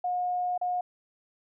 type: tone with dropouts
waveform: sine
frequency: 720 Hz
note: F#5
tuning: 47 cents flat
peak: -26 dBFS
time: 0.04-0.81 s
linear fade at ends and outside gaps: 5 ms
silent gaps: 0.578-0.613 s
effects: none